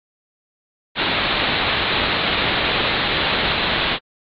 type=low-pass noise; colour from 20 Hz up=white; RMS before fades=-20 dBFS; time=0.95-3.99 s; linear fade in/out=50 ms; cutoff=4100 Hz; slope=96 dB/octave; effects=AAC 48 kbps